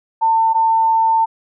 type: tone pair in turn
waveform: sine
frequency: 898 / 898 Hz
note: A5 / A5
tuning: +35 / +35 cents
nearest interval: unison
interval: 0 cents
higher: neither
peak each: -11 dBFS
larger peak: neither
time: 0.21-0.54 / 0.54-1.26 s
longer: second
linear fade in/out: 20 ms
effects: none